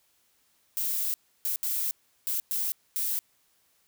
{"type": "noise bursts at uneven times", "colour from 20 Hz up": "violet", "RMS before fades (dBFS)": -29, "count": 6, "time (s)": [[0.77, 1.14], [1.45, 1.56], [1.63, 1.91], [2.27, 2.4], [2.51, 2.72], [2.96, 3.19]], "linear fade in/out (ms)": 0, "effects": ["white hiss -68 dBFS RMS until 3.87 s"]}